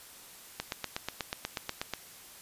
click train, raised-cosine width 0.2 ms, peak -15 dBFS, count 12, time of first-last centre 0.6-1.937 s, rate 8.23 Hz, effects white hiss -51 dBFS RMS until 2.41 s + resampled to 32000 Hz

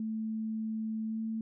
sine tone with pitch glide, 220 to 222.4 Hz, A3 to A3, 0 to +19 cents, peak -32 dBFS, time 0-1.41 s, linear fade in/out 2 ms, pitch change +19 cents, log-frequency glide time 1.06-1.21 s, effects none

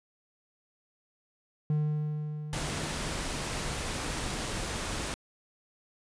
triangle tone with exponential decay, 151.1 Hz, D3, 50 cents sharp, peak -22 dBFS, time 1.7-4.37 s, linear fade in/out 2 ms, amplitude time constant 580 ms
pink noise, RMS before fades -34 dBFS, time 2.53-5.14 s, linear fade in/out 0 ms
effects resampled to 22050 Hz

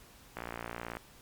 click train, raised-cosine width 0.5 ms, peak -23 dBFS, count 36, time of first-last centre 0.37-0.969 s, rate 58.4 Hz, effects pink hiss -57 dBFS RMS until 1.21 s + MP3 96 kbps

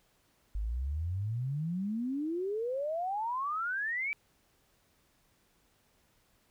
sine exponential sweep, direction up, 49 to 2346 Hz, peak -31 dBFS, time 0.55-4.13 s, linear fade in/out 0 ms, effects pink hiss -70 dBFS RMS until 6.5 s

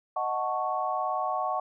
sine chord, D# half-diminished seventh, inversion none, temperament equal, 622.3 / 740 / 880 / 1108.7 Hz, D#5 / F#5 / A5 / C#6, 0 / 0 / 0 / 0 cents, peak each -34 / -30 / -35 / -31 dBFS, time 0.16-1.6 s, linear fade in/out 5 ms, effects none

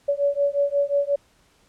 sine beating tone pair, 565 / 570.6 Hz, C#5 / C#5, +33 / +50 cents, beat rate 5.6 Hz, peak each -22 dBFS, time 0.08-1.16 s, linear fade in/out 10 ms, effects pink hiss -60 dBFS RMS until 1.68 s + low-pass 10000 Hz 12 dB/octave

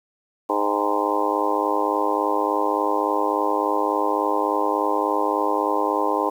harmonic tone with a mistuned harmonic, 103.5 Hz, G#2, 5 cents flat, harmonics 3 / 4 / 5 / 6 / 7 / 8 / 9 / 10, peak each -27 / -27 / -27 / -30 / -31 / -27 / -26 / -26 dBFS, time 0.49-6.3 s, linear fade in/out 10 ms, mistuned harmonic 7, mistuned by +79 cents, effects 8-bit

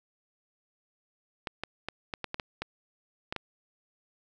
clicks, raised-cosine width 0.3 ms, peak -17 dBFS, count 10, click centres 1.472 / 1.636 / 1.886 / 2.138 / 2.243 / 2.344 / 2.398 / 2.62 / 3.325 / 3.363 s, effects none

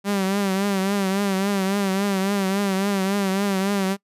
sawtooth tone with vibrato, 196 Hz, G3, in tune, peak -16 dBFS, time 0.04-3.97 s, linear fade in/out 50 ms, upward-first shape triangle, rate 3.6 Hz, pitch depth 79 cents each way, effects noise-tail reverb RT60 0.1 s tail -24 dB re dry + resampled to 32000 Hz

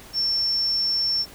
sine tone, 5420 Hz, E8, 47 cents sharp, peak -20 dBFS, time 0.13-1.26 s, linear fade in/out 50 ms, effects pink hiss -45 dBFS RMS until 1.34 s

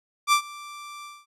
sawtooth tone with ADSR envelope, 1174.7 Hz, D6, in tune, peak -11 dBFS, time 0.27-1.26 s, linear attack 54 ms, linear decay 89 ms, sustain -23 dB, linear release 220 ms, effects low-pass 11000 Hz 12 dB/octave

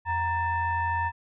sine tone with frequency modulation, 932.3 Hz, A#5, in tune, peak -24 dBFS, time 0.05-1.12 s, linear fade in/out 50 ms, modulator 847 Hz, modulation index 0.91, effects none

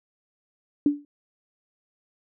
sine tone with exponential decay, 290 Hz, D4, 22 cents flat, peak -13 dBFS, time 0.86-1.05 s, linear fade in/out 2 ms, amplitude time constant 40 ms, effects none

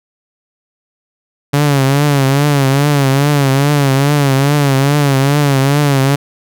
sawtooth tone with vibrato, 140.5 Hz, C#3, 24 cents sharp, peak -5 dBFS, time 1.53-6.16 s, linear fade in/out 10 ms, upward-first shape triangle, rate 2.4 Hz, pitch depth 100 cents each way, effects none

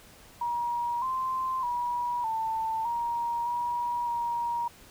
sine tone with pitch steps, 953 / 1041 / 966 / 891 / 942 / 959 / 946 Hz, A#5 / C6 / B5 / A5 / A#5 / A#5 / A#5, +38 / -9 / -39 / +22 / +18 / +49 / +25 cents, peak -27 dBFS, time 0.41-4.68 s, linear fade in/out 5 ms, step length 610 ms, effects pink hiss -53 dBFS RMS until 4.9 s

